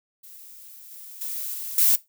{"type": "noise with level steps", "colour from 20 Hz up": "violet", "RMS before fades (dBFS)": [-45, -42, -31, -33, -18], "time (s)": [0.23, 1.96], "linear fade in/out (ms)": 10, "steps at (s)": [0.91, 1.21, 1.54, 1.78], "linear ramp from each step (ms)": 2, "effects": ["noise-tail reverb RT60 0.2 s tail -18 dB re dry"]}